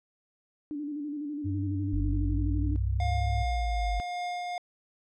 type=tone with vibrato; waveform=sine; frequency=293.7 Hz; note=D4; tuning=in tune; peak=-32 dBFS; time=0.71-2.76 s; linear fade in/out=0 ms; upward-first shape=square; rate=12 Hz; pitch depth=46 cents each way
type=tone with pitch glide; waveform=sine; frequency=96.6 to 100.3 Hz; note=G2 to G2; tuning=-25 to +40 cents; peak=-29 dBFS; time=1.44-3.44 s; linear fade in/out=20 ms; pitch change=+65 cents; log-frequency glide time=2.77-3.25 s
type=exponential two-way sweep; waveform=sine; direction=up then down; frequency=46.25 to 69.3 to 48.78 Hz; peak=-27 dBFS; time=1.93-4 s; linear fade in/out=0 ms; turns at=3.11 s
type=tone with tremolo; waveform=square; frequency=711 Hz; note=F5; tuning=31 cents sharp; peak=-31 dBFS; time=3-4.58 s; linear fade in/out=2 ms; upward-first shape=triangle; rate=2.6 Hz; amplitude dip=25%
effects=low-pass 5000 Hz 12 dB/octave